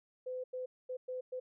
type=tone bursts at uneven times; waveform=sine; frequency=508 Hz; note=B4; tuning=49 cents sharp; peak=-37 dBFS; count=5; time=0.26-0.44 / 0.53-0.66 / 0.89-0.97 / 1.08-1.21 / 1.32-1.4 s; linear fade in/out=10 ms; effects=none

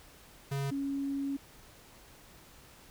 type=tone pair in turn; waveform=square / sine; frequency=138.59 / 277.2 Hz; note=C#3 / C#4; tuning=0 / 0 cents; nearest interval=octave; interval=1200 cents; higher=second; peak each=-32 / -31 dBFS; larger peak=second; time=0.51-0.71 / 0.71-1.37 s; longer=second; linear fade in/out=10 ms; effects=pink hiss -56 dBFS RMS until 2.9 s

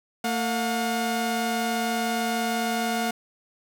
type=tone pair together; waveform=sawtooth; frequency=226.1 / 718.2 Hz; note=A3 / F5; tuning=+47 / +48 cents; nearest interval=octave + minor sixth; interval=2001 cents; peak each=-23 dBFS; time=0.24-3.11 s; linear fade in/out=5 ms; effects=none

